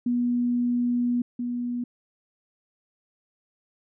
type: tone pair in turn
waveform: sine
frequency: 242.8 / 242.8 Hz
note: B3 / B3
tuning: -29 / -29 cents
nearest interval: unison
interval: 0 cents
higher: neither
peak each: -21 / -26 dBFS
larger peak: first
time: 0.06-1.22 / 1.39-1.84 s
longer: first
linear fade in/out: 5 ms
effects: none